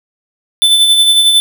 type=tone with tremolo; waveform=square; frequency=3520 Hz; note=A7; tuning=in tune; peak=-5 dBFS; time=0.62-1.4 s; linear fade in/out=0 ms; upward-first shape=sine; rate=11 Hz; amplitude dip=40%; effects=none